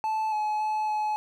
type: tone with pitch steps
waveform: triangle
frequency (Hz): 873 / 851 / 859 / 852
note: A5 / G#5 / A5 / G#5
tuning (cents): -14 / +42 / -42 / +44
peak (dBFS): -23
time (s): 0.04-1.16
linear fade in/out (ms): 0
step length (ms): 280
effects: none